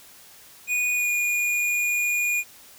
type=tone with pitch glide; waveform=square; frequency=2466 to 2438 Hz; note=D#7 to D#7; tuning=-16 to -36 cents; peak=-22 dBFS; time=0.67-2.44 s; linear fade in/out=50 ms; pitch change=-20 cents; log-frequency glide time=0.94-1.1 s; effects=white hiss -49 dBFS RMS until 2.78 s